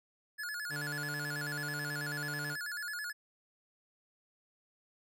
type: tone with vibrato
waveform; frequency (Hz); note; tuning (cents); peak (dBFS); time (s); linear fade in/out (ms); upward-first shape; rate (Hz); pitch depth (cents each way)
square; 1568; G6; 0; -38; 0.38-3.13; 20; square; 9.2; 150
type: tone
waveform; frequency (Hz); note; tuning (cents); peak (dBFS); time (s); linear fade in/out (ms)
sawtooth; 147.1; D3; +3; -36; 0.69-2.57; 50
effects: none